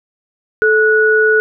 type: tone pair together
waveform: sine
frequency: 435 / 1467 Hz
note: A4 / F#6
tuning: -20 / -15 cents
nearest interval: octave + major sixth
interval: 2105 cents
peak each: -11 dBFS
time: 0.62-1.4 s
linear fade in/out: 0 ms
effects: none